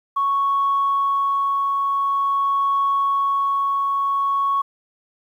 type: tone with tremolo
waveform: sine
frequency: 1108.7 Hz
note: C#6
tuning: in tune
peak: -15 dBFS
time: 0.16-4.62 s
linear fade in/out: 10 ms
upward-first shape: triangle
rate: 0.47 Hz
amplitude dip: 25%
effects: tanh soft clip ceiling -12 dBFS + 9-bit